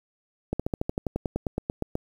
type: slowing click train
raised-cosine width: 2 ms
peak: -13 dBFS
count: 16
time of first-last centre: 0.53-1.954 s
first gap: 66 ms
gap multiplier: 1.05
effects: 8-bit